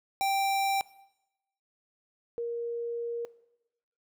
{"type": "tone pair in turn", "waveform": ["square", "sine"], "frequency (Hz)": [784, 469.8], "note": ["G5", "A#4"], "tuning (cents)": [0, 13], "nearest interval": "major sixth", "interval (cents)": 887, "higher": "first", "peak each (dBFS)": [-26, -30], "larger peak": "first", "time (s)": [[0.21, 0.81], [2.38, 3.25]], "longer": "second", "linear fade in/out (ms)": 0, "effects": ["noise-tail reverb RT60 0.9 s tail -20 dB re dry"]}